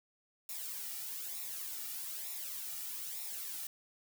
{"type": "noise with flanger", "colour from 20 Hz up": "blue", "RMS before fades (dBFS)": -42, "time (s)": [0.49, 3.67], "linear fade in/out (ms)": 2, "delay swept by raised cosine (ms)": [0.64, 1.94], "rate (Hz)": 1.1, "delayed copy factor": -0.65, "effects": []}